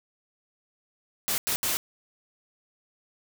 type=noise bursts at uneven times; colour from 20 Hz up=white; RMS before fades=-27 dBFS; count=3; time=1.28-1.38 / 1.47-1.56 / 1.63-1.77 s; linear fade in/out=0 ms; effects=none